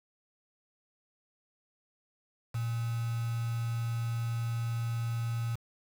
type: tone with quantisation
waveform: sine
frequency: 116.2 Hz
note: A#2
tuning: 5 cents flat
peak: -30 dBFS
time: 2.54-5.56 s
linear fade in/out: 10 ms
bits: 7
effects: none